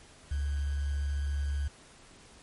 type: tone with sample-and-hold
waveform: sine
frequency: 71.1 Hz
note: C#2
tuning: 45 cents sharp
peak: -28 dBFS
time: 0.31-1.68 s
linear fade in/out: 5 ms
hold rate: 1575 Hz
effects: pink hiss -55 dBFS RMS until 2.42 s + MP3 48 kbps